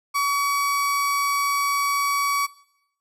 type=tone; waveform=35% pulse; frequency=1134 Hz; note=C#6; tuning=39 cents sharp; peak=-18 dBFS; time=0.14-2.47 s; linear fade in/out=20 ms; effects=noise-tail reverb RT60 0.8 s tail -20 dB re dry + resampled to 32000 Hz